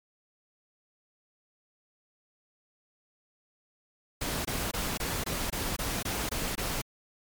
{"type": "noise bursts", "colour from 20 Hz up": "pink", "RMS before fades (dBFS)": -32, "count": 10, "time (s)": [4.21, 6.817], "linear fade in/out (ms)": 5, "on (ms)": 240, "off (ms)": 23, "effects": ["MP3 96 kbps"]}